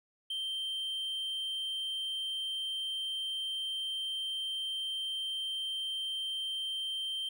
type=tone; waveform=triangle; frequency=3136 Hz; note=G7; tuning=in tune; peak=-32 dBFS; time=0.3-7.29 s; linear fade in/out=5 ms; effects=none